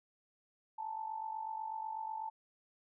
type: tone with amplitude modulation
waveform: sine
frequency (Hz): 880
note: A5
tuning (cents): 0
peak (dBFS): -35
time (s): 0.78-2.3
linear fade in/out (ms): 10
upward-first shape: sine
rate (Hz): 48.1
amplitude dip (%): 70
effects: none